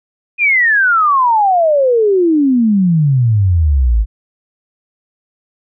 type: exponential sweep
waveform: sine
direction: down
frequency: 2489 to 50.5 Hz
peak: -8 dBFS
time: 0.38-4.06 s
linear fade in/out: 50 ms
effects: none